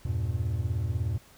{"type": "chord", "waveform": "triangle", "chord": "E diminished", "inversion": "none", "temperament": "just", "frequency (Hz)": [82.41, 98.89, 118.67], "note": ["E2", "G2", "Bb2"], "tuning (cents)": [0, 16, 31], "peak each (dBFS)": -29, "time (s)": [0.05, 1.18], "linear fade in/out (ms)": 5, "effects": ["pink hiss -56 dBFS RMS until 1.37 s"]}